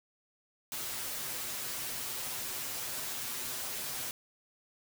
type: noise with comb filter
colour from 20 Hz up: white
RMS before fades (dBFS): -38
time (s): 0.72-4.11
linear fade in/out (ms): 0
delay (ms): 7.9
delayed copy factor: +0.9
effects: none